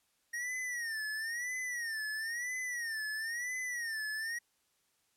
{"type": "tone with vibrato", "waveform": "square", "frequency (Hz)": 1864.7, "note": "A#6", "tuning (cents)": 0, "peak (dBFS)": -36, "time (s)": [0.33, 4.39], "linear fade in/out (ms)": 10, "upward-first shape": "sine", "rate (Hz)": 1, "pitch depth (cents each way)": 140, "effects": ["white hiss -75 dBFS RMS until 5.16 s", "low-pass 12000 Hz 12 dB/octave"]}